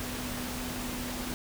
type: tone in noise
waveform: sine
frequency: 247.8 Hz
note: B3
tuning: 6 cents sharp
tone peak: -38 dBFS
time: 0-1.34 s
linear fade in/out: 0 ms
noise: pink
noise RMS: -37 dBFS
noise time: 0-1.34 s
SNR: -4 dB
effects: none